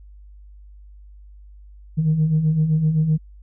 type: beating tone pair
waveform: sine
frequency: 150.1 / 157.9 Hz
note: D3 / D#3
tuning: +38 / +26 cents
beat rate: 7.8 Hz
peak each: -23 / -15 dBFS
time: 1.97-3.18 s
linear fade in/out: 20 ms
effects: tanh soft clip ceiling -11 dBFS + added 50 Hz sine -41 dBFS peak until 3.42 s